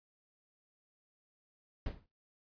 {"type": "noise with exponential decay", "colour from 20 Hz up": "brown", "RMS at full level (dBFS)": -34, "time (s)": [1.86, 2.06], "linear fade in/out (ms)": 2, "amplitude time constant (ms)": 43, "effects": ["noise-tail reverb RT60 0.3 s tail -22 dB re dry", "resampled to 11025 Hz"]}